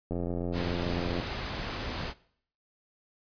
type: click train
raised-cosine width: 2 ms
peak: -20 dBFS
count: 96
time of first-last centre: 0.11-1.199 s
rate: 87.2 Hz
type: noise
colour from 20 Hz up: pink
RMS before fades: -35 dBFS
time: 0.52-2.14 s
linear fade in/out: 50 ms
effects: noise-tail reverb RT60 0.6 s tail -20 dB re dry + resampled to 11025 Hz